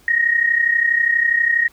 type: tone pair together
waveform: sine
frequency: 1849.7 / 1882 Hz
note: A#6 / A#6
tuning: -14 / +16 cents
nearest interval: unison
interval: 30 cents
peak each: -19 / -15 dBFS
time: 0.08-1.68 s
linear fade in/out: 2 ms
effects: pink hiss -52 dBFS RMS until 1.72 s